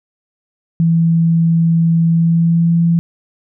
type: tone with pitch glide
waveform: sine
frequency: 165.7 to 168.4 Hz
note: E3 to E3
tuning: +9 to +37 cents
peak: -9 dBFS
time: 0.8-2.99 s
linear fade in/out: 0 ms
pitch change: +28 cents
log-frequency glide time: 2.07-2.76 s
effects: none